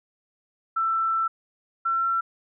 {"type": "tone pair in turn", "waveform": "sine", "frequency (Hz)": [1333, 1350.8], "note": ["E6", "E6"], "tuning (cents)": [19, 42], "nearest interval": "unison", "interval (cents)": 23, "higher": "second", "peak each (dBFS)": -21, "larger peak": "neither", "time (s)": [[0.76, 1.28], [1.85, 2.21]], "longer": "first", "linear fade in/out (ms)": 10, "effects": []}